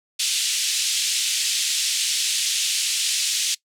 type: band-pass noise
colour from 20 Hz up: pink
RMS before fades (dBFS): -23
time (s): 0.19-3.55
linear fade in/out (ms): 10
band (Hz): 2900 to 9400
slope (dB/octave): 24
effects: noise-tail reverb RT60 0.1 s tail -21 dB re dry